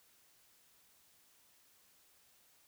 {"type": "silence", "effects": ["white hiss -68 dBFS RMS until 2.67 s"]}